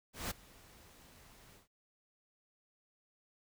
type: noise with ADSR envelope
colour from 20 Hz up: pink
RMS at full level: -37 dBFS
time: 0.13-1.68 s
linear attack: 180 ms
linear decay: 8 ms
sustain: -23 dB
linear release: 130 ms
effects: noise-tail reverb RT60 0.1 s tail -19 dB re dry